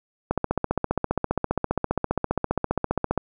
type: click train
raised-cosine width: 1 ms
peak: -8 dBFS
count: 44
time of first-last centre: 0.31-3.177 s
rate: 15 Hz
effects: none